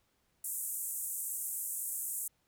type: band-pass noise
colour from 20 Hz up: pink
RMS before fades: -38 dBFS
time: 0.44-2.28 s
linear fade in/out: 5 ms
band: 7700 to 15000 Hz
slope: 48 dB/octave
effects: pink hiss -75 dBFS RMS until 2.47 s